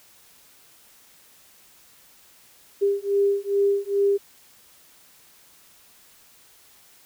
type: beating tone pair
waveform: sine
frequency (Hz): 399 / 401.4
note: G4 / G4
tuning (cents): +31 / +41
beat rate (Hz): 2.4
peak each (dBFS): -22 / -22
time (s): 2.81-4.18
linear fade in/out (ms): 20
effects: white hiss -54 dBFS RMS until 7.05 s